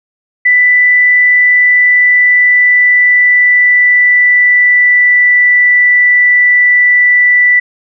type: tone with pitch glide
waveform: sine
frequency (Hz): 1984 to 1972.6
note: B6 to B6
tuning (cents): +7 to -3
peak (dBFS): -4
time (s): 0.45-7.6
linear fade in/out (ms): 10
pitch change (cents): -10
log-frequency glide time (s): 1.24-5.4
effects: none